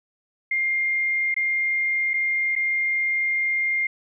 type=tone with dropouts; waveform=sine; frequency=2114 Hz; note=C7; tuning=17 cents sharp; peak=-20 dBFS; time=0.51-3.87 s; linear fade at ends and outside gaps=5 ms; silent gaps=1.343-1.364 / 2.135-2.139 / 2.554-2.561 s; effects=none